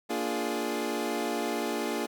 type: chord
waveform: 25% pulse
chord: Bb dominant seventh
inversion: none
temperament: equal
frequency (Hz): 233.1 / 293.7 / 349.2 / 415.3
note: Bb3 / D4 / F4 / Ab4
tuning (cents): 0 / 0 / 0 / 0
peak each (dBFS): -31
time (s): 0.09-2.07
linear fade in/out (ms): 20
effects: none